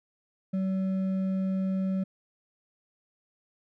triangle tone with hard clipping, 190 Hz, F#3, 46 cents sharp, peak -27 dBFS, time 0.53-2.04 s, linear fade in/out 10 ms, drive 8 dB, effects none

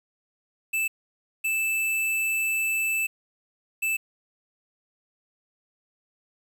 square tone bursts at uneven times, 2637 Hz, E7, in tune, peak -24 dBFS, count 3, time 0.73-0.88 / 1.44-3.07 / 3.82-3.97 s, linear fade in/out 10 ms, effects 9-bit

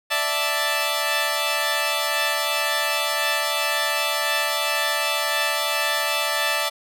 10% pulse chord, D suspended second, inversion none, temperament equal, 587.3 / 659.3 / 880 Hz, D5 / E5 / A5, 0 / 0 / 0 cents, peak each -17 dBFS, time 0.1-6.7 s, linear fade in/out 20 ms, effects none

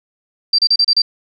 sine tone bursts, 4695 Hz, D8, 1 cent flat, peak -9 dBFS, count 6, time 0.53-1.02 s, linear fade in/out 5 ms, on 55 ms, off 32 ms, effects none

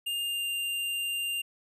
square tone with pitch glide, 2811 to 2793 Hz, F7 to F7, +11 to -1 cents, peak -30 dBFS, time 0.06-1.42 s, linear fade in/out 10 ms, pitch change -12 cents, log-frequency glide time 0.23-0.48 s, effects none

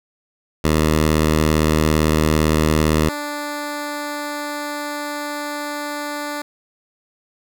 10% pulse tone pair in turn, 77.7 / 293.4 Hz, D#2 / D4, -2 / -2 cents, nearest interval octave + major seventh, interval 2300 cents, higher second, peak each -6 / -16 dBFS, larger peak first, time 0.64-3.09 / 3.09-6.42 s, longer second, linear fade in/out 5 ms, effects none

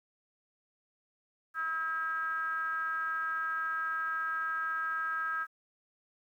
triangle ring-modulated tone, 161.9 Hz, E3, 31 cents flat, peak -26 dBFS, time 1.54-5.47 s, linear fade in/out 50 ms, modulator 1450 Hz, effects 11-bit

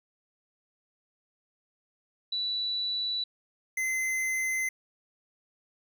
sine / square tone pair in turn, 3951 / 2058 Hz, B7 / C7, 0 / -29 cents, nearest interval major seventh, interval 1129 cents, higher first, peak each -28 dBFS, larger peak neither, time 2.32-3.24 / 3.77-4.69 s, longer neither, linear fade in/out 5 ms, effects none

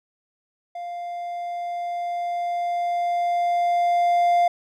triangle tone with level ramp, 698.5 Hz, F5, in tune, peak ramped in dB -28 to -13 dBFS, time 0.75-4.48 s, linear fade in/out 5 ms, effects none

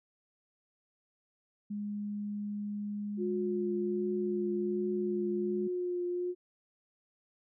sine tone, 206.4 Hz, G#3, 10 cents flat, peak -34 dBFS, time 1.7-5.68 s, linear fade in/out 10 ms
sine tone with vibrato, 357.1 Hz, F4, 39 cents sharp, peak -31 dBFS, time 3.17-6.35 s, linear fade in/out 50 ms, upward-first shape triangle, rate 1.3 Hz, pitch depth 21 cents each way
effects none

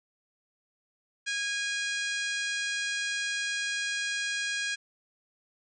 harmonic tone with a mistuned harmonic, 821 Hz, G#5, 20 cents flat, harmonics 2 / 3 / 4 / 5 / 6 / 7 / 8 / 9 / 10, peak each -32 / -36 / -38 / -40 / -42 / -43 / -44 / -45 / -46 dBFS, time 1.26-4.76 s, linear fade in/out 20 ms, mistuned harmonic 9, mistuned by -36 cents, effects none

